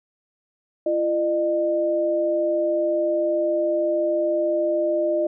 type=tone pair together; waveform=sine; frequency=340.7 / 607 Hz; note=F4 / D#5; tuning=-43 / -43 cents; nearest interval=minor seventh; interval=1000 cents; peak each=-24 / -20 dBFS; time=0.86-5.27 s; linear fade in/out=5 ms; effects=none